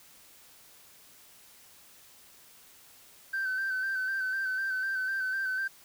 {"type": "tone with vibrato", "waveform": "sine", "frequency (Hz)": 1545, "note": "G6", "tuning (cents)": -26, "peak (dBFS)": -27, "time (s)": [3.33, 5.68], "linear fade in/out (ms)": 10, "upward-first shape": "square", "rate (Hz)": 4, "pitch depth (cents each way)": 28, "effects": ["tanh soft clip ceiling -26 dBFS", "white hiss -56 dBFS RMS until 5.84 s"]}